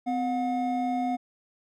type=tone pair together; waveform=triangle; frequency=255.3 / 722 Hz; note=C4 / F#5; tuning=-42 / -43 cents; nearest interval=octave + tritone; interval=1799 cents; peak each=-26 dBFS; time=0.06-1.17 s; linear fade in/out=20 ms; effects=none